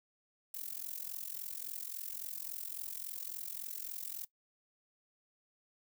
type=noise with amplitude modulation; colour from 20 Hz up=violet; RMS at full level=-39 dBFS; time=0.54-4.25 s; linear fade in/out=5 ms; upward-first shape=sine; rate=43.6 Hz; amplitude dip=90%; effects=noise-tail reverb RT60 0.1 s tail -19 dB re dry